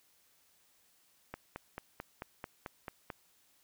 click train, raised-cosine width 0.5 ms, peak -25 dBFS, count 9, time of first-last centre 1.34-3.102 s, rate 4.54 Hz, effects white hiss -69 dBFS RMS until 3.63 s

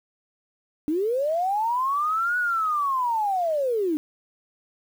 sine linear two-way sweep, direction up then down, 289.1 to 1480 to 289.1 Hz, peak -21 dBFS, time 0.88-3.97 s, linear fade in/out 0 ms, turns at 2.38 s, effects 8-bit

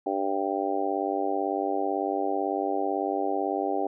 harmonic tone, 98 Hz, G2, in tune, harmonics 3 / 4 / 5 / 6 / 7 / 8, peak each -32 / -31 / -35 / -34 / -33 / -30 dBFS, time 0.06-3.87 s, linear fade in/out 5 ms, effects none

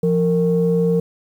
sine tone pair together, 172.3 / 460 Hz, F3 / A#4, -23 / -23 cents, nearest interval octave + perfect fourth, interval 1700 cents, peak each -16 dBFS, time 0.03-1 s, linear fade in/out 5 ms, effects tanh soft clip ceiling -7 dBFS + 8-bit

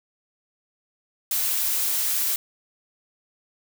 blue noise, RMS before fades -24 dBFS, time 1.31-2.36 s, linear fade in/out 2 ms, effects none

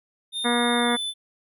square tone with pitch glide, 3635 to 3509 Hz, A#7 to A7, -44 to -5 cents, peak -27 dBFS, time 0.32-1.14 s, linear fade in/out 50 ms, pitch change -61 cents, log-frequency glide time 0.74-0.95 s
harmonic tone, 239.7 Hz, A#3, 48 cents sharp, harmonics 1 / 2 / 3 / 4 / 5 / 6 / 7 / 8 / 9, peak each -24 / -27 / -29 / -30 / -31 / -32 / -32 / -33 / -34 dBFS, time 0.44-0.97 s, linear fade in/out 20 ms
effects none

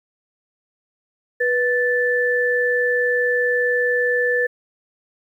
sine tone pair together, 490.5 / 1755.5 Hz, B4 / A6, -12 / -4 cents, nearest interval octave + minor seventh, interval 2208 cents, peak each -19 dBFS, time 1.4-4.47 s, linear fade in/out 10 ms, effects 9-bit

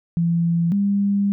sine tone pair in turn, 169 / 200.5 Hz, E3 / G3, +43 / +39 cents, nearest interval minor third, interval 296 cents, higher second, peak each -16 dBFS, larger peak neither, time 0.17-0.72 / 0.72-1.32 s, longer second, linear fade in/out 0 ms, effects none

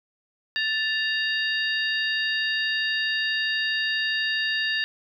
harmonic tone with a mistuned harmonic, 932.3 Hz, A#5, in tune, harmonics 2 / 3 / 4 / 5, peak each -25 / -29 / -31 / -33 dBFS, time 0.56-4.84 s, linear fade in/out 0 ms, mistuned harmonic 2, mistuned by -100 cents, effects none

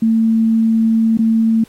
sine tone with dropouts, 224.4 Hz, A3, 34 cents sharp, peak -10 dBFS, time 0.02-1.64 s, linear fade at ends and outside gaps 5 ms, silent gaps 1.173-1.189 s, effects pink hiss -49 dBFS RMS until 1.68 s + AAC 48 kbps

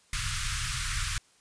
pink band-stop noise, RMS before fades -31 dBFS, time 0.13-1.18 s, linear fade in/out 2 ms, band 140 to 1200 Hz, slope 48 dB/octave, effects white hiss -63 dBFS RMS until 1.4 s + resampled to 22050 Hz

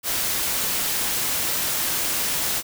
white noise, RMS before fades -24 dBFS, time 0.03-2.63 s, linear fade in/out 50 ms, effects none

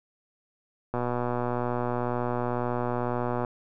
click train, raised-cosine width 1 ms, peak -15 dBFS, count 307, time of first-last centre 0.94-3.448 s, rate 122 Hz, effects none

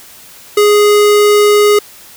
square tone, 415.3 Hz, G#4, in tune, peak -6 dBFS, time 0.57-1.79 s, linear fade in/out 5 ms, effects white hiss -37 dBFS RMS until 2.16 s

